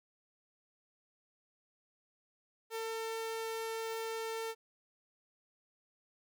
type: tone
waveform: sawtooth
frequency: 449.6 Hz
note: A4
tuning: 37 cents sharp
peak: -33 dBFS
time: 2.7-4.55 s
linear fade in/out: 50 ms
effects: none